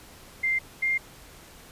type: tone pair in turn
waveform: sine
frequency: 2093 / 2110 Hz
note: C7 / C7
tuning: 0 / +14 cents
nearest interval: unison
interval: 14 cents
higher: second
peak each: -22 dBFS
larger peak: neither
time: 0.43-0.59 / 0.82-0.98 s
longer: neither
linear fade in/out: 10 ms
effects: pink hiss -49 dBFS RMS until 1.71 s + resampled to 32000 Hz